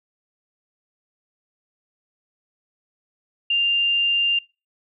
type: tone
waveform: sine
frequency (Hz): 2794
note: F7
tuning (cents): 0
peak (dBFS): -17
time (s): 3.5-4.39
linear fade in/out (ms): 5
effects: noise-tail reverb RT60 0.3 s tail -25 dB re dry